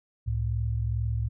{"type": "tone pair together", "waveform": "sine", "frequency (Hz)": [67.67, 110], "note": ["C#2", "A2"], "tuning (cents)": [-41, 0], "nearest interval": "minor sixth", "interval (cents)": 841, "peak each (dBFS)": [-29, -27], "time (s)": [0.26, 1.29], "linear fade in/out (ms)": 20, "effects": []}